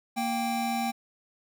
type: tone pair together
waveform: square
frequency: 233.1 / 784 Hz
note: A#3 / G5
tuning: 0 / 0 cents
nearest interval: octave + major sixth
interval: 2100 cents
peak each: -31 / -30 dBFS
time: 0.16-0.92 s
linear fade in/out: 20 ms
effects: none